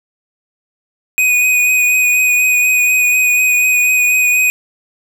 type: tone with vibrato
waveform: square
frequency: 2489 Hz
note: D#7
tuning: in tune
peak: -10 dBFS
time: 1.18-4.5 s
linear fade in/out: 0 ms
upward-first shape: sine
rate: 4.1 Hz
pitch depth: 17 cents each way
effects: none